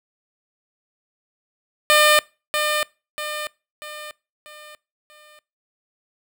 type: tone with echo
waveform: 10% pulse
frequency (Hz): 603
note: D5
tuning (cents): +46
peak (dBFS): -4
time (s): 1.9-2.19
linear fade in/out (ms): 0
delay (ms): 640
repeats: 5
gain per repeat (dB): -7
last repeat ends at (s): 5.39
effects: noise-tail reverb RT60 0.3 s tail -24 dB re dry